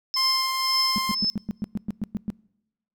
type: tone with tremolo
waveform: sine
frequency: 5240 Hz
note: E8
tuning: 11 cents flat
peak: -19 dBFS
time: 0.14-1.3 s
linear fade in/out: 0 ms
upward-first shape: triangle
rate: 1.9 Hz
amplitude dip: 80%
type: tone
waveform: sawtooth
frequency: 1052 Hz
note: C6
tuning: 9 cents sharp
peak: -22 dBFS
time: 0.16-1.15 s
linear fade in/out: 10 ms
type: tone bursts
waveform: sine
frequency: 208.7 Hz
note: G#3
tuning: 9 cents sharp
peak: -23 dBFS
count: 11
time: 0.96-2.302 s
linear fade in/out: 0 ms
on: 22 ms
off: 110 ms
effects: noise-tail reverb RT60 0.9 s tail -25 dB re dry